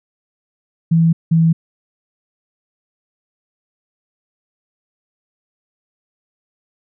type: tone pair in turn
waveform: sine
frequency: 164.81 / 163.77 Hz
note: E3 / E3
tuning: 0 / -11 cents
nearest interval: unison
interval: 11 cents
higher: first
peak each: -9 dBFS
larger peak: neither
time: 0.91-1.13 / 1.31-1.53 s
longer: neither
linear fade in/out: 10 ms
effects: none